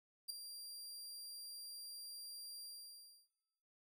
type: tone with ADSR envelope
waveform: sawtooth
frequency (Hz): 4755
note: D8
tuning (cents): +21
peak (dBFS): -35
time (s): 0.28-3.28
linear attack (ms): 21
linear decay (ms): 4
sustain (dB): -11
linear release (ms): 650
effects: noise-tail reverb RT60 1.0 s tail -17 dB re dry